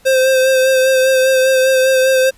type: tone with vibrato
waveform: square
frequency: 523.3 Hz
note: C5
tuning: in tune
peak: -10 dBFS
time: 0.05-2.31 s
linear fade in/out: 20 ms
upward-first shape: sine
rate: 5 Hz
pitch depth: 23 cents each way
effects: pink hiss -49 dBFS RMS until 2.37 s + resampled to 32000 Hz